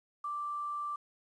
sine tone with quantisation, 1174.7 Hz, D6, in tune, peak -34 dBFS, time 0.24-0.96 s, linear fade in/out 5 ms, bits 10, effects resampled to 22050 Hz

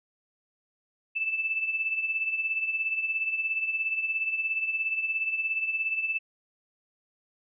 sine tone with tremolo, 2637 Hz, E7, in tune, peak -23 dBFS, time 1.15-6.19 s, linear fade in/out 20 ms, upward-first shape triangle, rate 17 Hz, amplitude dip 70%, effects none

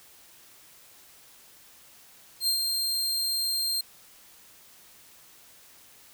sawtooth tone with ADSR envelope, 4186 Hz, C8, in tune, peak -19 dBFS, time 2.4-3.81 s, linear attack 76 ms, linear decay 95 ms, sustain -4 dB, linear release 4 ms, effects white hiss -54 dBFS RMS until 6.13 s

